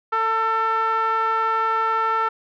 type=tone with low-pass filter; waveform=5% pulse; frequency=447 Hz; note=A4; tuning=27 cents sharp; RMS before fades=-21 dBFS; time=0.12-2.29 s; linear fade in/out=10 ms; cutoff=1200 Hz; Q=7; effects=none